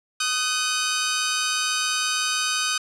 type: tone pair together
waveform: 10% pulse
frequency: 1244.5 / 1514.6 Hz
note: D#6 / F#6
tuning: 0 / +40 cents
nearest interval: minor third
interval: 340 cents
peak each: -16 dBFS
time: 0.2-2.78 s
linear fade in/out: 5 ms
effects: low-pass 9000 Hz 12 dB/octave